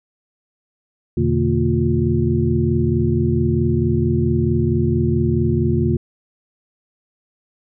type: tone cluster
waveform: sine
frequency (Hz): 85.2 / 124 / 148.5 / 227.4 / 353.7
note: F2 / B2 / D3 / A#3 / F4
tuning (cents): -42 / +7 / +20 / -43 / +22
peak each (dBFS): -21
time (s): 1.17-5.97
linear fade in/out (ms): 5
effects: none